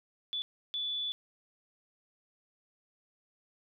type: tone bursts at uneven times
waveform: sine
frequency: 3461 Hz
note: A7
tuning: 29 cents flat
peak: -32 dBFS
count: 2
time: 0.33-0.42 / 0.74-1.12 s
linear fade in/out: 0 ms
effects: none